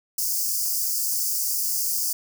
white high-pass noise, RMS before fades -25 dBFS, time 0.18-2.13 s, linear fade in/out 5 ms, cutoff 4700 Hz, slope 96 dB/octave, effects none

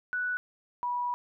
sine tone pair in turn, 1480 / 974.7 Hz, F#6 / B5, 0 / -23 cents, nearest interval perfect fifth, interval 723 cents, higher first, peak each -28 / -28 dBFS, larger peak neither, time 0.13-0.37 / 0.83-1.14 s, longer second, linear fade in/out 0 ms, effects none

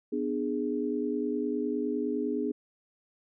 sine chord, G# diminished, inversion first, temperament just, 249.2 / 299 / 415.3 Hz, B3 / D4 / G#4, +16 / +31 / 0 cents, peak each -32 dBFS, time 0.12-2.52 s, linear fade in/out 10 ms, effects none

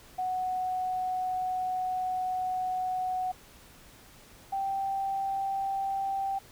sine tone pair in turn, 740 / 781.3 Hz, F#5 / G5, 0 / -6 cents, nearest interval minor second, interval 94 cents, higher second, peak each -28 dBFS, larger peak neither, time 0.18-3.32 / 4.52-6.39 s, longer first, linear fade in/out 10 ms, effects pink hiss -54 dBFS RMS until 6.51 s

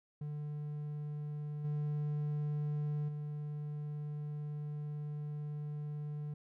triangle tone with level steps, 148.5 Hz, D3, 20 cents sharp, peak -36 / -31 / -36 dBFS, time 0.21-6.34 s, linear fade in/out 5 ms, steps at 1.64 / 3.08 s, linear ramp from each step 10 ms, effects none

